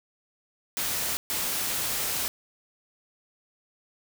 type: noise bursts at uneven times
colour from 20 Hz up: white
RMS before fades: -29 dBFS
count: 2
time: 0.77-1.17 / 1.3-2.28 s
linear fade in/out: 0 ms
effects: none